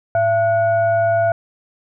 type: tone with frequency modulation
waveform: sine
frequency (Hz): 675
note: E5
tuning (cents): +41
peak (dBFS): -13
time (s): 0.15-1.32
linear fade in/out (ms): 2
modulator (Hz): 783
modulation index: 0.49
effects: none